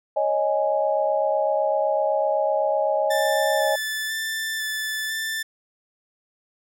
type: chord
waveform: sine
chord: C# suspended second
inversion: none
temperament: equal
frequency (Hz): 554.4 / 622.3 / 830.6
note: C#5 / D#5 / G#5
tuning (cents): 0 / 0 / 0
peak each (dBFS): -24 / -22 / -25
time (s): 0.16-3.76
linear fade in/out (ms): 10
type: tone with vibrato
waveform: sawtooth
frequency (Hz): 1760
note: A6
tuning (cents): 0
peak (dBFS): -22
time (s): 3.1-5.43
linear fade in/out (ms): 10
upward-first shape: square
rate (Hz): 1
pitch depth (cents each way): 11
effects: none